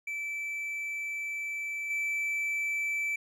triangle tone with level steps, 2320 Hz, D7, 22 cents flat, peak -31 / -27 dBFS, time 0.07-3.16 s, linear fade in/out 5 ms, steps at 1.9 s, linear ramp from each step 5 ms, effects none

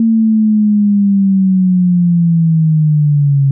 sine linear sweep, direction down, 227.7 to 136.3 Hz, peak -7 dBFS, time 0-3.51 s, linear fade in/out 2 ms, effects none

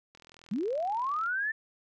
click train, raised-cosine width 0.2 ms, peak -35 dBFS, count 47, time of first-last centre 0.15-1.261 s, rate 41.4 Hz
sine linear sweep, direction up, 174.61 to 1800 Hz, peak -28 dBFS, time 0.51-1.52 s, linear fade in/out 10 ms
effects none

